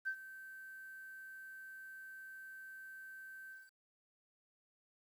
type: tone with ADSR envelope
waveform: sine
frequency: 1551 Hz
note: G6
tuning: 19 cents flat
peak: -33 dBFS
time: 0.05-3.72 s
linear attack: 27 ms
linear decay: 73 ms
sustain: -16 dB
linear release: 200 ms
effects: tanh soft clip ceiling -30 dBFS + 11-bit